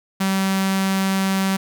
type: tone with notch filter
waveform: sawtooth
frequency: 192.5 Hz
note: G3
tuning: 31 cents flat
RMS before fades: -20 dBFS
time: 0.2-1.57 s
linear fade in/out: 10 ms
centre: 450 Hz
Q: 1
effects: none